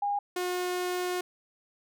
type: tone pair in turn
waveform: sine / sawtooth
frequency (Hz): 813 / 360.5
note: G#5 / F#4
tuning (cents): -37 / -45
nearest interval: octave + major second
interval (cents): 1408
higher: first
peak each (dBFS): -26 / -25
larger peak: second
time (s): 0.02-0.19 / 0.36-1.21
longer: second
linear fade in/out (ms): 5
effects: none